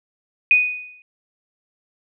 sine tone with exponential decay, 2484 Hz, D#7, 3 cents flat, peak -8 dBFS, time 0.51-1.02 s, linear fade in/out 1 ms, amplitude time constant 110 ms, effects none

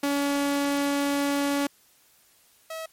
sawtooth tone pair in turn, 283.2 / 644.6 Hz, C#4 / E5, +37 / -39 cents, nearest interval octave + major second, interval 1424 cents, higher second, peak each -19 / -29 dBFS, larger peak first, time 0.03-1.67 / 2.7-2.86 s, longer first, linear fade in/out 5 ms, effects white hiss -60 dBFS RMS until 2.92 s + MP3 64 kbps

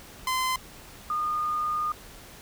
sawtooth / sine tone pair in turn, 1031 / 1222.2 Hz, C6 / D#6, -26 / -31 cents, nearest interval minor third, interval 295 cents, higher second, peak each -21 / -25 dBFS, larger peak first, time 0.27-0.56 / 1.1-1.92 s, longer second, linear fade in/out 2 ms, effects pink hiss -47 dBFS RMS until 2.41 s

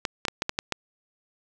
clicks, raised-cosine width 0.2 ms, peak -8 dBFS, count 7, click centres 0.052 / 0.252 / 0.283 / 0.421 / 0.494 / 0.589 / 0.723 s, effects none

